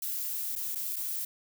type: noise with dropouts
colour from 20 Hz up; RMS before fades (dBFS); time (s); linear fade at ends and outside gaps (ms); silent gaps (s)
violet; -34; 0.02-1.25; 5; 0.554-0.56 / 0.75-0.755 / 0.96-0.964
effects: none